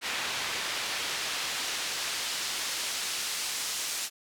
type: noise with band-pass filter sweep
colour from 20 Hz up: pink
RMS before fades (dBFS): -33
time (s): 0.01-4.1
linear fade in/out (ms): 50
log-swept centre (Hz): 2700 to 6500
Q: 0.7
effects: none